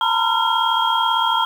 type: tone cluster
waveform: sine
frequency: 898 / 936 / 1011 / 1372 / 3241 Hz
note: A5 / A#5 / B5 / F6 / G#7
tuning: +35 / +7 / +40 / -31 / -43 cents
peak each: -22 dBFS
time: 0.01-1.45 s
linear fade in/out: 2 ms
effects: 7-bit